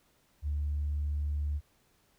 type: tone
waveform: sine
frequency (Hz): 73.42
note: D2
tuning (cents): 0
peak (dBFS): -28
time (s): 0.42-1.61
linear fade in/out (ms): 50
effects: tanh soft clip ceiling -25 dBFS + pink hiss -69 dBFS RMS until 2.18 s